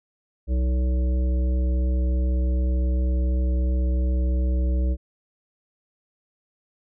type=harmonic tone with a mistuned harmonic; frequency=63 Hz; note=B1; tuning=35 cents sharp; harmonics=1 / 3 / 5 / 7 / 9; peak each=-19 / -34 / -35 / -41 / -39 dBFS; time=0.47-4.97 s; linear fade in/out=50 ms; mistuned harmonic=5; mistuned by=+15 cents; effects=none

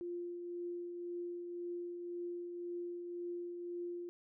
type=tone with tremolo; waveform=sine; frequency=349.2 Hz; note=F4; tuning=in tune; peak=-38 dBFS; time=0.01-4.09 s; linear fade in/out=0 ms; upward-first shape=triangle; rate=1.9 Hz; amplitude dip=40%; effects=none

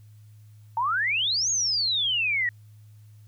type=exponential two-way sweep; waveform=sine; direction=up then down; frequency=880 to 6720 to 1874 Hz; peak=-22 dBFS; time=0.77-2.49 s; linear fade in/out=2 ms; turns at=1.5 s; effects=added 106 Hz sine -47 dBFS peak until 3.27 s + white hiss -67 dBFS RMS until 3.27 s

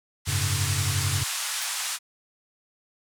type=band-pass noise; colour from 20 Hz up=white; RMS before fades=-30 dBFS; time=0.25-1.99 s; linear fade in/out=50 ms; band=850 to 10000 Hz; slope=24 dB/octave
type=chord; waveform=triangle; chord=F# suspended second; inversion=none; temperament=equal; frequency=92.5 / 103.83 / 138.59 Hz; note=F#2 / G#2 / C#3; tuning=0 / 0 / 0 cents; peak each=-26 / -27 / -28 dBFS; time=0.27-1.24 s; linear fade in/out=10 ms
type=noise with exponential decay; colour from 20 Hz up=blue; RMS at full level=-30 dBFS; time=1.62-1.7 s; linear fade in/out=5 ms; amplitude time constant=17 ms
effects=none

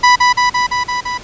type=tone with echo; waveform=30% pulse; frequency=987.8 Hz; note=B5; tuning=in tune; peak=-3 dBFS; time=0.03-0.16 s; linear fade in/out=10 ms; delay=170 ms; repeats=6; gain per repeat=-2 dB; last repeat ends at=1.18 s; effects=pink hiss -35 dBFS RMS until 1.23 s + resampled to 16000 Hz

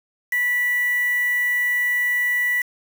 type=tone with quantisation; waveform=sine; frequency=1960 Hz; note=B6; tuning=14 cents flat; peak=-18 dBFS; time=0.32-2.62 s; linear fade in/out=5 ms; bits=5; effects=none

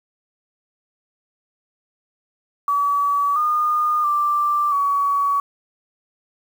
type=tone with pitch steps; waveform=sine; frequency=1142 / 1219 / 1178 / 1130 Hz; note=D6 / D#6 / D6 / C#6; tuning=-49 / -36 / +5 / +33 cents; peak=-16 dBFS; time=2.68-5.4 s; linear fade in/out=2 ms; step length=680 ms; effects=7-bit

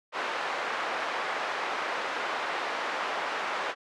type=band-pass noise; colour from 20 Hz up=white; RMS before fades=-32 dBFS; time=0.12-3.75 s; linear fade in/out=50 ms; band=540 to 1500 Hz; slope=12 dB/octave; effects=low-pass 7000 Hz 12 dB/octave

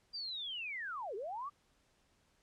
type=linear two-way sweep; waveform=sine; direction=down then up; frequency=4800 to 370 to 1204 Hz; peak=-39 dBFS; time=0.13-1.5 s; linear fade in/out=20 ms; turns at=1.15 s; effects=pink hiss -73 dBFS RMS until 2.42 s + low-pass 9000 Hz 12 dB/octave

